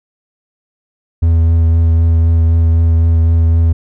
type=tone with vibrato; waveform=triangle; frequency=82.41 Hz; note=E2; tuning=in tune; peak=-5 dBFS; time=1.22-3.73 s; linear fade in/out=10 ms; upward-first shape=triangle; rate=3.9 Hz; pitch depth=17 cents each way; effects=none